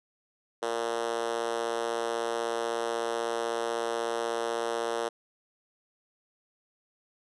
5% pulse tone with high-pass filter, 116.2 Hz, A#2, 5 cents flat, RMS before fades -31 dBFS, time 0.62-5.09 s, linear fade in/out 10 ms, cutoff 440 Hz, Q 2.8, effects resampled to 24000 Hz

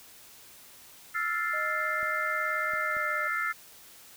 sine chord, F major seventh, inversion third, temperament equal, 1318.5 / 1396.9 / 1760 / 2093 Hz, E6 / F6 / A6 / C7, 0 / 0 / 0 / 0 cents, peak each -33 dBFS, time 1.14-3.53 s, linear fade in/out 20 ms
sine tone with pitch glide, 619 to 606.3 Hz, D#5 to D#5, -9 to -45 cents, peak -37 dBFS, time 1.53-3.28 s, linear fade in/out 10 ms, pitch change -36 cents, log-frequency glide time 2.82-3.05 s
clicks, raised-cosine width 3 ms, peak -37 dBFS, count 3, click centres 2.03 / 2.736 / 2.968 s
effects white hiss -52 dBFS RMS until 4.16 s

